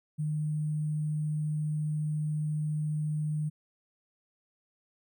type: tone with sample-and-hold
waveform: sine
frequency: 152.4 Hz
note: D#3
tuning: 36 cents flat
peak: -28 dBFS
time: 0.18-3.5 s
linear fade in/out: 20 ms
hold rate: 8820 Hz
effects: none